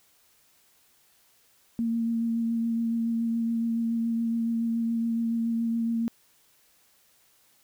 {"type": "tone with vibrato", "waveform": "sine", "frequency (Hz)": 230, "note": "A#3", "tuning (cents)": -23, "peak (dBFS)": -24, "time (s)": [1.79, 6.08], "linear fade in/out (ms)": 0, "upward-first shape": "triangle", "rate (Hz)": 7.1, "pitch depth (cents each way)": 18, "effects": ["white hiss -63 dBFS RMS until 7.63 s"]}